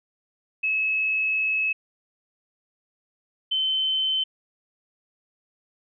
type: tone pair in turn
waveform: sine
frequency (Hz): 2583 / 3072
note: E7 / G7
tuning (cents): -36 / -36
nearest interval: minor third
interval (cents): 300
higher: second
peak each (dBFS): -21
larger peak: neither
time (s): 0.63-1.73 / 3.51-4.24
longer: first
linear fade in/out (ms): 10
effects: none